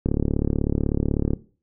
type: click train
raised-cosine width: 3 ms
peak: -8 dBFS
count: 47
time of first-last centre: 0.06-1.334 s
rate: 36.1 Hz
effects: noise-tail reverb RT60 0.4 s tail -19 dB re dry